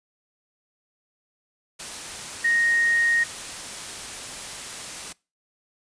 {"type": "tone in noise", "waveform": "sine", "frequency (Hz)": 1864.7, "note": "A#6", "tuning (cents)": 0, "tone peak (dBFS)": -18, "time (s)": [2.44, 3.24], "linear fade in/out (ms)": 10, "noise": "white", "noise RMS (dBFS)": -35, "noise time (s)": [1.79, 5.13], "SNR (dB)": 14, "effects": ["noise-tail reverb RT60 0.3 s tail -24 dB re dry", "resampled to 22050 Hz"]}